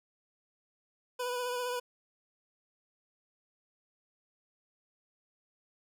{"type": "tone with vibrato", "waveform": "25% pulse", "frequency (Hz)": 493.9, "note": "B4", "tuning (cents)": 0, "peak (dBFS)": -29, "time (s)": [1.19, 1.8], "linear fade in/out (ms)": 10, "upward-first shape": "triangle", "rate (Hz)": 15, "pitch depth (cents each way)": 33, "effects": []}